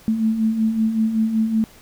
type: beating tone pair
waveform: sine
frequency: 216.9 / 222.2 Hz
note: A3 / A3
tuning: -25 / +17 cents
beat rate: 5.3 Hz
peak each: -25 / -17 dBFS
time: 0.08-1.64 s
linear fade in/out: 0 ms
effects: pink hiss -48 dBFS RMS until 1.81 s